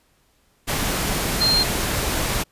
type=tone in noise; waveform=sine; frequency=4187 Hz; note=C8; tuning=in tune; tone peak=-16 dBFS; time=1.4-1.64 s; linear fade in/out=20 ms; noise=pink; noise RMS=-23 dBFS; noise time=0.67-2.44 s; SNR=+4 dB; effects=pink hiss -62 dBFS RMS until 2.51 s + resampled to 32000 Hz